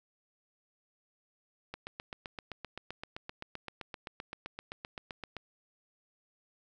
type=click train; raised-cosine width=0.3 ms; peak=-24 dBFS; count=29; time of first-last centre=1.74-5.367 s; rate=7.72 Hz; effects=none